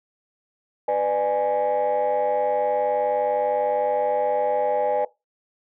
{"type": "chord", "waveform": "sine", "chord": "G# diminished", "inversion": "first", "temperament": "just", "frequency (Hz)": [498.4, 598, 830.6], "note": ["B4", "D5", "G#5"], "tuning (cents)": [16, 31, 0], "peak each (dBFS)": -22, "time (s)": [0.88, 5.05], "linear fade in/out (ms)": 5, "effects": ["noise-tail reverb RT60 0.2 s tail -18 dB re dry", "tanh soft clip ceiling -15 dBFS"]}